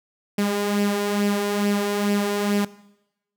sawtooth tone with flanger, 204.1 Hz, G#3, 30 cents flat, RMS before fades -23 dBFS, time 0.38-2.65 s, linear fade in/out 5 ms, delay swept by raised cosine 0.38 to 2.88 ms, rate 2.3 Hz, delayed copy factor +0.5, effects noise-tail reverb RT60 0.9 s tail -19 dB re dry

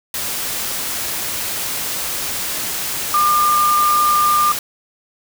sine tone in noise, 1200 Hz, D6, 37 cents sharp, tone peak -12 dBFS, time 3.14-4.52 s, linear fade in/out 2 ms, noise white, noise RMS -23 dBFS, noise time 0.14-4.59 s, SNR +8 dB, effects none

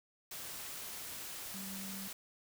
sine tone in noise, 193.7 Hz, G3, 20 cents flat, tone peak -45 dBFS, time 1.54-2.08 s, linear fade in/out 5 ms, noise white, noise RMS -45 dBFS, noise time 0.31-2.13 s, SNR -3 dB, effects none

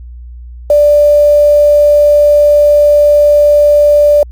sine tone with quantisation, 587.3 Hz, D5, in tune, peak -3 dBFS, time 0.7-4.23 s, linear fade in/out 2 ms, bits 5, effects added 60 Hz sine -26 dBFS peak until 4.31 s + Opus 48 kbps

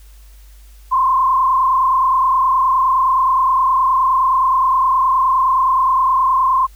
sine tone with frequency modulation, 1046.5 Hz, C6, in tune, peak -11 dBFS, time 0.91-6.67 s, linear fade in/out 20 ms, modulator 29.6 Hz, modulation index 1.3, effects added 50 Hz sine -39 dBFS peak until 6.75 s + white hiss -52 dBFS RMS until 6.75 s

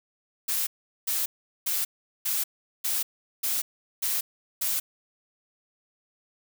blue noise bursts, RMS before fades -27 dBFS, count 8, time 0.48-4.8 s, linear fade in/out 10 ms, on 190 ms, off 400 ms, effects none

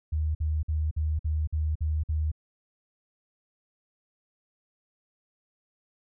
sine tone bursts, 77.3 Hz, D#2, 11 cents flat, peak -24 dBFS, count 8, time 0.12-2.317 s, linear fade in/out 10 ms, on 230 ms, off 51 ms, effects none

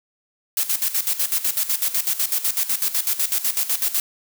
blue noise with tremolo, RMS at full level -20 dBFS, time 0.57-4 s, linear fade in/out 2 ms, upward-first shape square, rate 8 Hz, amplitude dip 75%, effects none

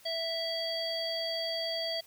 harmonic tone, 659.3 Hz, E5, in tune, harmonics 1 / 3 / 5 / 7, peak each -35 / -43 / -38 / -35 dBFS, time 0.05-2.01 s, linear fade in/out 10 ms, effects white hiss -58 dBFS RMS until 2.06 s

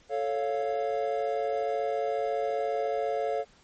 triangle chord, A augmented, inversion none, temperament equal, 440 / 554.4 / 698.5 Hz, A4 / C#5 / E#5, 0 / 0 / 0 cents, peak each -29 dBFS, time 0.09-3.45 s, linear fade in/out 50 ms, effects pink hiss -60 dBFS RMS until 3.63 s + MP3 32 kbps

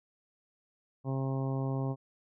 harmonic tone, 134.1 Hz, C3, 43 cents sharp, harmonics 1 / 2 / 3 / 4 / 5 / 6 / 7 / 8, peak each -31 / -37 / -41 / -43 / -45 / -47 / -48 / -49 dBFS, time 1.04-1.96 s, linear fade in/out 50 ms, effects none

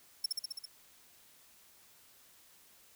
sawtooth tone with echo, 5400 Hz, E8, 41 cents sharp, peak -26 dBFS, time 0.24-0.26 s, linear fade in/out 5 ms, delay 66 ms, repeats 6, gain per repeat -2 dB, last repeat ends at 0.656 s, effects white hiss -62 dBFS RMS until 2.95 s

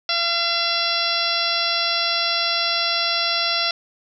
harmonic tone with a mistuned harmonic, 680 Hz, F5, 46 cents flat, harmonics 1 / 2 / 3 / 4 / 5 / 6 / 7 / 8, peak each -29 / -27 / -30 / -28 / -26 / -26 / -26 / -27 dBFS, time 0.09-3.71 s, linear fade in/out 2 ms, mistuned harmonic 2, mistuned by +18 cents, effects none

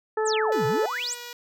harmonic tone, 434.9 Hz, A4, 20 cents flat, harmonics 1 / 2 / 3 / 4, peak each -23 / -29 / -33 / -35 dBFS, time 0.17-0.86 s, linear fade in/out 5 ms
sine exponential two-way sweep, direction down then up, 9090 to 116.54 to 9090 Hz, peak -27 dBFS, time 0.25-1.15 s, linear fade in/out 20 ms, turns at 0.66 s
5% pulse tone with pitch glide, 493.9 to 482.1 Hz, B4 to B4, 0 to -42 cents, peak -25 dBFS, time 0.52-1.33 s, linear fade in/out 2 ms, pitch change -42 cents, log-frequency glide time 0.89-1.2 s
effects none

